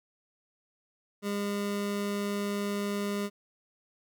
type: tone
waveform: 25% pulse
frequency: 203.1 Hz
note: G#3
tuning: 38 cents flat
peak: -26 dBFS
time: 1.22-3.3 s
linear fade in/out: 50 ms
effects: none